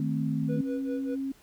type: chord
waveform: sine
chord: A diminished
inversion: second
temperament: equal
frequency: 155.56 / 220 / 261.6 Hz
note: Eb3 / A3 / C4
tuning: 0 / 0 / 0 cents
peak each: -29 / -31 / -31 dBFS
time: 0-0.61 s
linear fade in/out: 2 ms
type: tone with tremolo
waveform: triangle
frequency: 489 Hz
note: B4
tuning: 17 cents flat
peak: -30 dBFS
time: 0.48-1.16 s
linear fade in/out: 20 ms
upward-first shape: sine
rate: 5 Hz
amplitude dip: 90%
type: tone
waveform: sine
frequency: 270.7 Hz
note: C#4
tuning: 41 cents flat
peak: -29 dBFS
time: 0.56-1.32 s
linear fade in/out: 5 ms
effects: pink hiss -59 dBFS RMS until 1.42 s